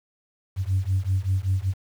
sine beating tone pair, 92.5 / 97.7 Hz, F#2 / G2, 0 / -5 cents, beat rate 5.2 Hz, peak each -23 dBFS, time 0.56-1.74 s, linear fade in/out 50 ms, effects tanh soft clip ceiling -15 dBFS + 8-bit

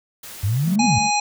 white noise, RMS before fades -37 dBFS, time 0.23-0.76 s, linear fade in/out 5 ms
sine exponential two-way sweep, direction up then down, 92.5 to 254.7 to 92.5 Hz, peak -17 dBFS, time 0.43-0.99 s, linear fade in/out 10 ms, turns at 0.85 s
triangle chord, D suspended fourth, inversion none, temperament equal, 146.83 / 196 / 220 Hz, D3 / G3 / A3, 0 / 0 / 0 cents, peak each -32 / -32 / -26 dBFS, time 0.64-1.11 s, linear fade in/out 50 ms
harmonic tone, 830 Hz, G#5, 1 cent flat, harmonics 1 / 3 / 5 / 7 / 9, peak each -19 / -24 / -26 / -27 / -29 dBFS, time 0.79-1.2 s, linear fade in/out 5 ms
effects none

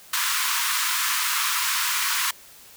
pink high-pass noise, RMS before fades -24 dBFS, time 0.13-2.31 s, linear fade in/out 5 ms, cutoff 960 Hz, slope 96 dB/octave, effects white hiss -48 dBFS RMS until 2.76 s

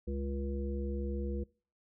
harmonic tone with a mistuned harmonic, 68.9 Hz, C#2, 10 cents flat, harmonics 1 / 3 / 5 / 7, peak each -35 / -40 / -42 / -43 dBFS, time 0.07-1.44 s, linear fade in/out 10 ms, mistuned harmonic 5, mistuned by +21 cents, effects noise-tail reverb RT60 0.4 s tail -23 dB re dry

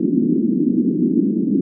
pink band-pass noise, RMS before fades -17 dBFS, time 0-1.61 s, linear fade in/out 5 ms, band 190 to 340 Hz, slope 48 dB/octave, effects none

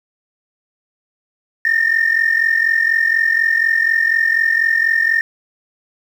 sine tone pair together, 1794.9 / 1839 Hz, A6 / A#6, +34 / -24 cents, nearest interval unison, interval 42 cents, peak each -14 dBFS, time 1.65-5.21 s, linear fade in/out 2 ms, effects tanh soft clip ceiling -7 dBFS + 7-bit

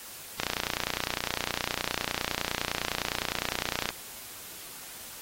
click train, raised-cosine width 0.2 ms, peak -10 dBFS, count 105, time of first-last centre 0.4-3.89 s, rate 29.8 Hz, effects white hiss -44 dBFS RMS until 5.21 s + AAC 48 kbps

